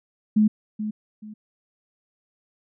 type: tone with echo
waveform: sine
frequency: 213.3 Hz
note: G#3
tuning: 46 cents sharp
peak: -14 dBFS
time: 0.36-0.48 s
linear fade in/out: 10 ms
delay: 430 ms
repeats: 2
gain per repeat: -11 dB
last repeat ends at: 1.34 s
effects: none